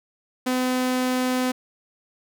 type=tone; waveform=sawtooth; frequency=254 Hz; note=B3; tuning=49 cents sharp; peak=-17 dBFS; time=0.46-1.52 s; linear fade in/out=10 ms; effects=none